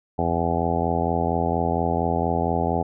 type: harmonic tone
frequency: 84.3 Hz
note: E2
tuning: 39 cents sharp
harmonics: 1 / 2 / 3 / 4 / 5 / 6 / 7 / 8 / 9 / 10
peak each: -28 / -28 / -29 / -32 / -29 / -31 / -33 / -30 / -27 / -30 dBFS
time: 0.18-2.83 s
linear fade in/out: 10 ms
effects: none